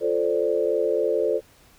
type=chord; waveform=sine; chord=D minor seventh; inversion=first; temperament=equal; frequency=349.2 / 440 / 523.3 / 587.3 Hz; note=F4 / A4 / C5 / D5; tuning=0 / 0 / 0 / 0 cents; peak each=-28 / -23 / -25 / -27 dBFS; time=0-1.41 s; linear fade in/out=50 ms; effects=pink hiss -55 dBFS RMS until 1.78 s